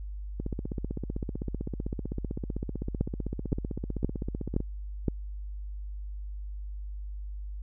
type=two click trains; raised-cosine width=3 ms; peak=-20 / -13 dBFS; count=67 / 5; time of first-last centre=0.4-4.604 / 3.01-5.083 s; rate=15.7 / 1.93 Hz; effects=added 50 Hz sine -35 dBFS peak until 7.62 s